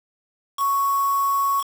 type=tone with quantisation; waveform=sine; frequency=1108.7 Hz; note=C#6; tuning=in tune; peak=-18 dBFS; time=0.57-1.64 s; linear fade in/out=50 ms; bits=5; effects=none